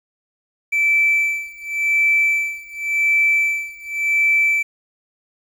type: tone with tremolo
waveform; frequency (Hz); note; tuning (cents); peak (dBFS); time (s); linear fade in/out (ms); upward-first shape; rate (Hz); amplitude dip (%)
triangle; 2323; D7; -20; -9; 0.72-4.63; 10; sine; 0.9; 95
effects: tanh soft clip ceiling -10 dBFS + 8-bit